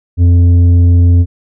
triangle tone with tanh clipping, 87.31 Hz, F2, in tune, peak -5 dBFS, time 0.17-1.26 s, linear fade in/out 50 ms, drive 11 dB, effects none

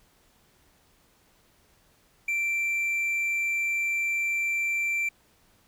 triangle tone, 2349 Hz, D7, in tune, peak -23 dBFS, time 2.28-5.09 s, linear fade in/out 5 ms, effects pink hiss -63 dBFS RMS until 5.67 s

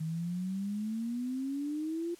sine exponential sweep, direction up, 156.5 to 348.6 Hz, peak -32 dBFS, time 0-2.15 s, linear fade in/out 10 ms, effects white hiss -58 dBFS RMS until 2.19 s + low-pass 11000 Hz 12 dB/octave

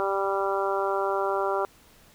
harmonic tone, 196 Hz, G3, in tune, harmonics 2 / 3 / 4 / 5 / 6 / 7, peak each -28 / -30 / -31 / -32 / -33 / -33 dBFS, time 0-1.65 s, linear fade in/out 0 ms, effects pink hiss -56 dBFS RMS until 2.14 s

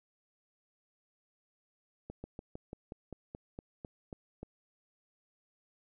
slowing click train, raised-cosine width 2 ms, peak -29 dBFS, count 12, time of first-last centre 2.1-4.43 s, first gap 140 ms, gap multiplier 1.08, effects none

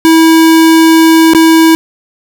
square tone with dropouts, 324.4 Hz, E4, 28 cents flat, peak -3 dBFS, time 0.05-1.75 s, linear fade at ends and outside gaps 0 ms, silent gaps 1.335-1.348 s, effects none

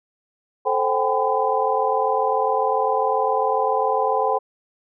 sine tone cluster, 438.6 / 526 / 765 / 805 / 1010 Hz, A4 / C5 / G5 / G5 / B5, -6 / +9 / -42 / +46 / +39 cents, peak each -24 dBFS, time 0.65-4.39 s, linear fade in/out 20 ms, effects none

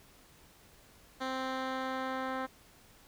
10% pulse tone with low-pass filter sweep, 261.6 Hz, C4, in tune, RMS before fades -36 dBFS, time 1.2-2.47 s, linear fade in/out 20 ms, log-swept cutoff 4300 to 2100 Hz, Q 0.92, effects pink hiss -60 dBFS RMS until 3.07 s

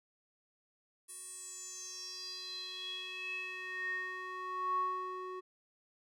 square tone with band-pass filter sweep, 370 Hz, F#4, in tune, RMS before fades -41 dBFS, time 1.08-5.41 s, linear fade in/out 20 ms, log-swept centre 9800 to 760 Hz, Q 7.7, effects none

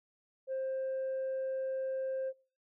sine tone, 528 Hz, C5, 16 cents sharp, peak -31 dBFS, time 0.47-2.33 s, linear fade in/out 50 ms, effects noise-tail reverb RT60 0.4 s tail -24 dB re dry + tanh soft clip ceiling -31 dBFS

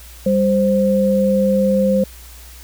sine tone pair together, 197.49 / 523.3 Hz, G3 / C5, +13 / 0 cents, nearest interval octave + perfect fourth, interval 1687 cents, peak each -15 dBFS, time 0.26-2.04 s, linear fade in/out 5 ms, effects added 60 Hz sine -38 dBFS peak until 2.63 s + white hiss -42 dBFS RMS until 2.63 s

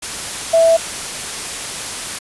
sine tone in noise, 659.3 Hz, E5, in tune, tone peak -8 dBFS, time 0.53-0.77 s, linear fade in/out 10 ms, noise white, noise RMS -25 dBFS, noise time 0.02-2.19 s, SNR +14 dB, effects resampled to 24000 Hz

